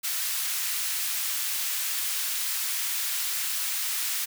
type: high-pass noise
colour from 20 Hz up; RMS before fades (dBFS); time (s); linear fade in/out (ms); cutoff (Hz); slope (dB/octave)
white; -29; 0.03-4.26; 20; 1500; 12
effects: none